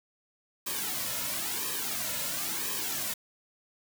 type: noise with flanger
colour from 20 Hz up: white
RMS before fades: -33 dBFS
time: 0.66-3.14 s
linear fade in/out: 10 ms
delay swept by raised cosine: 1.4 to 2.6 ms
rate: 0.98 Hz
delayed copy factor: -0.75
effects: none